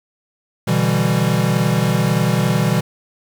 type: chord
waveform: square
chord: E minor seventh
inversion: second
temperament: equal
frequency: 123.47 / 146.83 / 164.81 / 196 Hz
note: B2 / D3 / E3 / G3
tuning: 0 / 0 / 0 / 0 cents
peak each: -20 / -23 / -20 / -21 dBFS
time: 0.67-2.81 s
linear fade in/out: 10 ms
effects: 7-bit